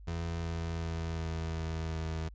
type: tone with pitch steps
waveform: 30% pulse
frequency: 83.8 / 83.13 / 82.46 / 81.79 / 81.13 / 80.48 Hz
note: E2 / E2 / E2 / E2 / E2 / E2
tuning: +29 / +15 / +1 / -13 / -27 / -41 cents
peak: -31 dBFS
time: 0.07-2.29 s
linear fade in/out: 10 ms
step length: 370 ms
effects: added 50 Hz sine -47 dBFS peak until 2.34 s + resampled to 16000 Hz